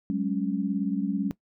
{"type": "chord", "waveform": "sine", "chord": "F# suspended second", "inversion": "none", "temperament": "equal with one note detuned", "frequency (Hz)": [189.65, 207.7, 277.2], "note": ["F#3", "G#3", "C#4"], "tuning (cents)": [43, 0, 0], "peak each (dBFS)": -29, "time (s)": [0.1, 1.31], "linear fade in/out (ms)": 0, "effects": ["noise-tail reverb RT60 0.1 s tail -19 dB re dry"]}